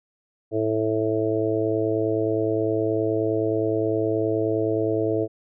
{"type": "harmonic tone", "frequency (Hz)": 109.6, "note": "A2", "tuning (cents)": -6, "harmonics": [1, 3, 4, 5, 6], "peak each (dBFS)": [-30, -25, -24, -30, -29], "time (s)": [0.51, 5.28], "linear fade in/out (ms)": 50, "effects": []}